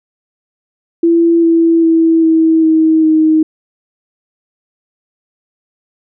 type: tone with pitch steps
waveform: sine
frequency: 335.8 / 331.4 / 327 / 322.7 / 318.4 / 314.2 Hz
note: E4 / E4 / E4 / E4 / D#4 / D#4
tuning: +32 / +9 / -14 / -37 / +40 / +17 cents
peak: -6 dBFS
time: 1.03-3.43 s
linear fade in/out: 5 ms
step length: 400 ms
effects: none

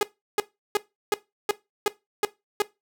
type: tone bursts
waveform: sawtooth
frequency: 415.3 Hz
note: G#4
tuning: in tune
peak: -15 dBFS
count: 8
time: 0.01-2.62 s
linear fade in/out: 2 ms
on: 20 ms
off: 350 ms
effects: noise-tail reverb RT60 0.2 s tail -18 dB re dry

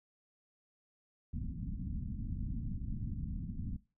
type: low-pass noise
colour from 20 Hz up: pink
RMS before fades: -39 dBFS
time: 1.33-3.77 s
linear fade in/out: 10 ms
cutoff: 250 Hz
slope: 48 dB/octave
effects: noise-tail reverb RT60 0.3 s tail -19 dB re dry

